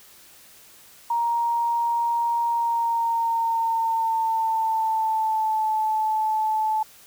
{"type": "tone with pitch glide", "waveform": "sine", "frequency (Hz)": [937, 869.2], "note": ["A#5", "A5"], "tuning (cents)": [9, -21], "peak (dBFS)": -20, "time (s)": [1.1, 6.83], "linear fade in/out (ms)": 5, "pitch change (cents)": -130, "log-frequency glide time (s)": [2.46, 5.7], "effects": ["white hiss -50 dBFS RMS until 7.06 s"]}